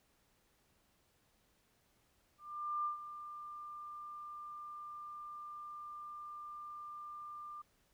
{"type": "tone with ADSR envelope", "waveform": "sine", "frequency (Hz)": 1194, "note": "D6", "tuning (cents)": 28, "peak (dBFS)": -33, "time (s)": [2.38, 7.62], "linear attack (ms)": 470, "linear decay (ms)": 120, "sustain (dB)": -12, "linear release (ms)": 8, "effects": ["pink hiss -74 dBFS RMS until 7.93 s"]}